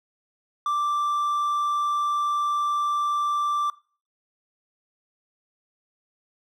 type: tone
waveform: triangle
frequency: 1174.7 Hz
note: D6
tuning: in tune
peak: -20 dBFS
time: 0.66-3.7 s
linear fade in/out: 2 ms
effects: noise-tail reverb RT60 0.4 s tail -20 dB re dry